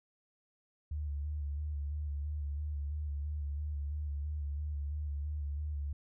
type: tone with vibrato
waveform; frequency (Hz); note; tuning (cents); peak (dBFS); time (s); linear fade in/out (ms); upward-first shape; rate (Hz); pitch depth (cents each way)
sine; 73.42; D2; 0; -34; 0.91-5.93; 5; square; 3; 38
effects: none